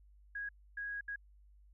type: tone bursts at uneven times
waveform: sine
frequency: 1651 Hz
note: G#6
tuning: 11 cents flat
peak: -38 dBFS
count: 3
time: 0.35-0.49 / 0.77-1.01 / 1.08-1.16 s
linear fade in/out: 5 ms
effects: added 50 Hz sine -59 dBFS peak until 1.73 s